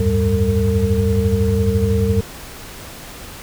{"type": "tone cluster", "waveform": "sine", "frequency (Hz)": [78.3, 92.5, 104.4, 196.4, 452.9], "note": ["D#2", "F#2", "G#2", "G3", "A#4"], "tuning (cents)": [11, 0, 10, 4, -50], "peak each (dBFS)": -20, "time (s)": [0, 2.21], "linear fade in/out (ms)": 5, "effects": ["pink hiss -35 dBFS RMS until 3.42 s"]}